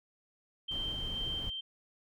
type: tone with tremolo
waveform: sine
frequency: 3136 Hz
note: G7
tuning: in tune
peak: -34 dBFS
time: 0.68-1.61 s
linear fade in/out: 10 ms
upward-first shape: square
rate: 2.1 Hz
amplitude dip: 25%
type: noise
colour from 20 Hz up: brown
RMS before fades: -41 dBFS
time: 0.71-1.5 s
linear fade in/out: 5 ms
effects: none